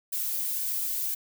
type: noise with flanger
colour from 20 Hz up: violet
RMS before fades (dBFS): -30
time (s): 0.12-1.15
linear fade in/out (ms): 10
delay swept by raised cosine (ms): 1.5 to 2.7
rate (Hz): 2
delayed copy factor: -0.5
effects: none